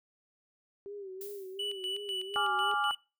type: tone with vibrato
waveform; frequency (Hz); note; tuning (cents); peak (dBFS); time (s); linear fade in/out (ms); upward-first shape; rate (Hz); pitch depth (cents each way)
sine; 392; G4; 0; -40; 0.86-2.74; 0; sine; 2.8; 81
type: noise with exponential decay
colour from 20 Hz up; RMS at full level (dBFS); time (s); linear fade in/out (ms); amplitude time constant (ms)
violet; -43; 1.21-1.77; 1; 120
type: tone with tremolo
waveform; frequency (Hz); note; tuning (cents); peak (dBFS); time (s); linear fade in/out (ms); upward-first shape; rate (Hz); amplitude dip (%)
triangle; 2960; F#7; 0; -31; 1.59-2.95; 5; square; 4; 70
type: chord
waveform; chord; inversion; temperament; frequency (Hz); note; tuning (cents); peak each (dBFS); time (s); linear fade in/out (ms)
sine; D diminished; second; equal; 830.6 / 1174.7 / 1396.9; Ab5 / D6 / F6; 0 / 0 / 0; -32; 2.36-2.91; 0
effects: noise-tail reverb RT60 0.3 s tail -23 dB re dry